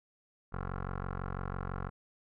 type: tone with low-pass filter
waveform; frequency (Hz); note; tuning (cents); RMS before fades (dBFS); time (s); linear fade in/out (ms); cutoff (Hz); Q
15% pulse; 46; F#1; -9; -38; 0.52-1.9; 20; 1300; 3.7
effects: none